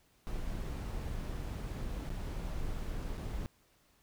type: noise with dropouts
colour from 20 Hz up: brown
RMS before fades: -38 dBFS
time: 0.27-3.46 s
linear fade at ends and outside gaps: 0 ms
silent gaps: 2.093-2.103 / 3.174-3.179 s
effects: pink hiss -69 dBFS RMS until 4.02 s